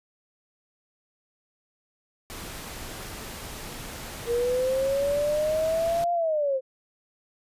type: noise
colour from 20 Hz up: pink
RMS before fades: -38 dBFS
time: 2.3-6.04 s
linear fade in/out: 0 ms
type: linear two-way sweep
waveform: sine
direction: up then down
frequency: 466.2 to 698.5 to 513 Hz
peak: -22 dBFS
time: 4.26-6.61 s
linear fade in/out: 50 ms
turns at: 6.13 s
effects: resampled to 32000 Hz